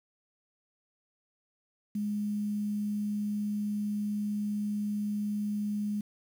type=tone with quantisation; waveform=sine; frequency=207.7 Hz; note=G#3; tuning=in tune; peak=-29 dBFS; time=1.95-6.01 s; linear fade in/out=5 ms; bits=9; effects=none